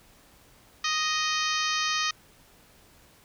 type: harmonic tone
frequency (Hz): 622.3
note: D#5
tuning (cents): 0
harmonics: 2 / 3 / 4 / 5 / 6 / 7 / 8 / 9 / 10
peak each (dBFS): -30 / -32 / -33 / -34 / -35 / -35 / -36 / -37 / -37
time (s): 0.84-2.11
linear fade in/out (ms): 5
effects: pink hiss -57 dBFS RMS until 3.24 s